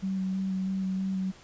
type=tone with vibrato; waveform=sine; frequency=190 Hz; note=F#3; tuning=46 cents sharp; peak=-27 dBFS; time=0.02-1.32 s; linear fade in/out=20 ms; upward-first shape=square; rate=3.1 Hz; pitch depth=12 cents each way; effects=pink hiss -53 dBFS RMS until 1.43 s + resampled to 16000 Hz